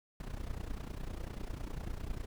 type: noise with amplitude modulation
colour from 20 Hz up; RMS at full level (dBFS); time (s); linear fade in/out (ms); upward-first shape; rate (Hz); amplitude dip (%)
brown; -37; 0.2-2.26; 2; sine; 30; 80
effects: none